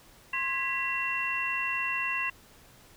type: tone cluster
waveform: sine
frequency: 1058 / 1654 / 1977 / 2726 Hz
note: C6 / G#6 / B6 / F7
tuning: +19 / -8 / +1 / -43 cents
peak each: -35 / -38 / -34 / -30 dBFS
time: 0.33-2.3 s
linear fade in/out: 5 ms
effects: pink hiss -56 dBFS RMS until 2.96 s